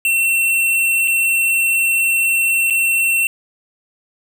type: tone with dropouts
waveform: square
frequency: 2708 Hz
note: E7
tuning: 46 cents sharp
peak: -14 dBFS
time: 0.05-3.27 s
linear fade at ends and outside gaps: 1 ms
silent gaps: 1.075-1.079 / 2.7-2.706 s
effects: none